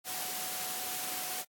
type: tone in noise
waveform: sine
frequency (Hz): 740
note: F#5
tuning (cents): 0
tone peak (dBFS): -46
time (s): 0.04-1.45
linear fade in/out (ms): 50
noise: white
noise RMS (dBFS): -37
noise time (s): 0.04-1.45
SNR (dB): -12
effects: high-pass 150 Hz 12 dB/octave + AAC 64 kbps